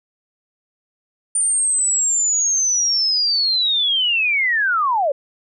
sine linear sweep, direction down, 9090 to 528 Hz, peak -15 dBFS, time 1.35-5.12 s, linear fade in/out 5 ms, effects none

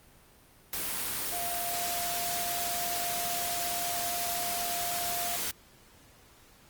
sine tone in noise, 699 Hz, F5, 1 cent sharp, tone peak -35 dBFS, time 1.32-5.36 s, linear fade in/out 2 ms, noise white, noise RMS -33 dBFS, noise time 0.73-5.51 s, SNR -5 dB, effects pink hiss -58 dBFS RMS until 6.69 s + Opus 32 kbps

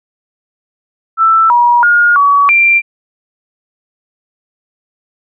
sine tone with pitch steps, 1327 / 959 / 1426 / 1133 / 2368 Hz, E6 / A#5 / F6 / C#6 / D7, +11 / +49 / +36 / +37 / +14 cents, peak -5 dBFS, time 1.17-2.82 s, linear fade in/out 50 ms, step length 330 ms, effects none

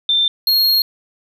sine / square tone pair in turn, 3573 / 4269 Hz, A7 / C8, +26 / +34 cents, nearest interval minor third, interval 308 cents, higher second, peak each -12 dBFS, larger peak neither, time 0.09-0.28 / 0.47-0.82 s, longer second, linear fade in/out 2 ms, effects none

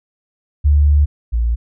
sine tone pair in turn, 73.1 / 58.02 Hz, D2 / A#1, -7 / -7 cents, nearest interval major third, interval 400 cents, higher first, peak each -8 / -13 dBFS, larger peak first, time 0.64-1.06 / 1.32-1.56 s, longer first, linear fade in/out 20 ms, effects none

